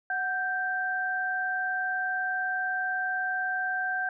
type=tone pair together; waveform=sine; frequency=740 / 1568 Hz; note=F#5 / G6; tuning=0 / 0 cents; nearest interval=octave + minor second; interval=1300 cents; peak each=-32 / -28 dBFS; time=0.1-4.09 s; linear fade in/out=2 ms; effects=none